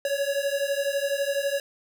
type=beating tone pair; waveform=square; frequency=554.4 / 566.4 Hz; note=C#5 / C#5; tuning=0 / +37 cents; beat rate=12 Hz; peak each=-28 dBFS; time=0.05-1.6 s; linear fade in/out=2 ms; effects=none